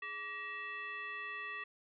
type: tone with frequency modulation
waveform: sine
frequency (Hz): 1901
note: A#6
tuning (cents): +33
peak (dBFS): -40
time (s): 0.02-1.64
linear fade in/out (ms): 5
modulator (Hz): 741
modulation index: 1.1
effects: none